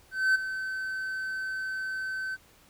triangle tone with ADSR envelope, 1533 Hz, G6, 39 cents flat, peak -17 dBFS, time 0.11-2.37 s, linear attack 240 ms, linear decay 13 ms, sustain -12 dB, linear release 33 ms, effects pink hiss -59 dBFS RMS until 2.69 s

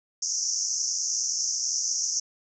pink band-pass noise, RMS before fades -28 dBFS, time 0.22-2.2 s, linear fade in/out 5 ms, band 5400 to 6600 Hz, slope 96 dB/octave, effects none

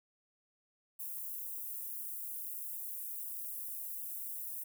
white high-pass noise, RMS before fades -42 dBFS, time 0.99-4.64 s, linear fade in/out 10 ms, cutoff 11000 Hz, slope 24 dB/octave, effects none

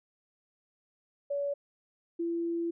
sine tone pair in turn, 568 / 337.7 Hz, C#5 / E4, +42 / +42 cents, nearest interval major sixth, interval 900 cents, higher first, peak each -29 / -29 dBFS, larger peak neither, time 1.3-1.54 / 2.19-2.71 s, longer second, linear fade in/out 10 ms, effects none

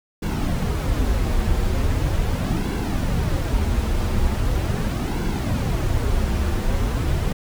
brown noise with flanger, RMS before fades -21 dBFS, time 0.22-7.33 s, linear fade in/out 10 ms, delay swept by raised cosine 1.6 to 7.3 ms, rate 0.4 Hz, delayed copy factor -0.55, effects none

